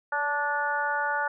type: harmonic tone with a mistuned harmonic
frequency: 291.6 Hz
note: D4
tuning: 12 cents flat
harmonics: 2 / 3 / 4 / 5 / 6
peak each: -35 / -29 / -35 / -28 / -36 dBFS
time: 0.12-1.28 s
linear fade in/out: 5 ms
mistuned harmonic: 2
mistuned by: -21 cents
effects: none